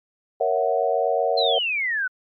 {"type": "chord", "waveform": "sine", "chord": "F# dominant seventh", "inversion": "first", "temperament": "equal", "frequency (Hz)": [466.2, 554.4, 659.3, 740], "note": ["A#4", "C#5", "E5", "F#5"], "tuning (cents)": [0, 0, 0, 0], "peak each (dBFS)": -24, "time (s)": [0.4, 1.59], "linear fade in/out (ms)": 10}
{"type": "exponential sweep", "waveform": "sine", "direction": "down", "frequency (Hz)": [4197, 1458], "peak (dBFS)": -21, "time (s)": [1.37, 2.08], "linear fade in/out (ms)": 10}
{"effects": ["MP3 64 kbps"]}